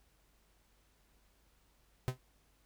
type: tone with exponential decay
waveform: 45% pulse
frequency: 128 Hz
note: C3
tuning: 38 cents flat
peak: -27 dBFS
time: 2.08-2.18 s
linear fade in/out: 0 ms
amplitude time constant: 21 ms
effects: added 50 Hz sine -70 dBFS peak until 2.65 s + pink hiss -72 dBFS RMS until 2.65 s